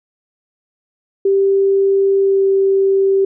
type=tone with pitch glide; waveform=sine; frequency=391.9 to 389.2 Hz; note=G4 to G4; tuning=0 to -12 cents; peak=-10 dBFS; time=1.25-3.25 s; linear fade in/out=5 ms; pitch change=-12 cents; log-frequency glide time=2.2-2.45 s; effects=none